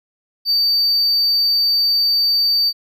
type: tone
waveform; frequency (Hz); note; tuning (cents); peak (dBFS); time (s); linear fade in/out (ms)
triangle; 4609; D8; -33; -12; 0.45-2.73; 50
effects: none